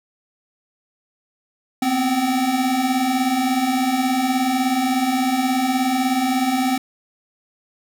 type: tone cluster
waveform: square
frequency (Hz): 244.6 / 261.1 / 764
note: B3 / C4 / G5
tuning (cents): -16 / -3 / -45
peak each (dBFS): -27 / -20 / -24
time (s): 1.82-6.78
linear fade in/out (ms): 5
effects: none